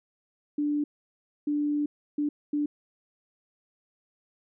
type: tone bursts at uneven times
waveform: sine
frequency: 294 Hz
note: D4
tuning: 2 cents sharp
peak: -24 dBFS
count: 4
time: 0.58-0.84 / 1.47-1.86 / 2.18-2.29 / 2.53-2.66 s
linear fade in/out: 5 ms
effects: none